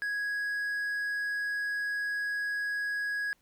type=tone; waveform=triangle; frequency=1661.2 Hz; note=G#6; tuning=in tune; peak=-28 dBFS; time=0.02-3.33 s; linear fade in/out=0 ms; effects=pink hiss -70 dBFS RMS until 3.41 s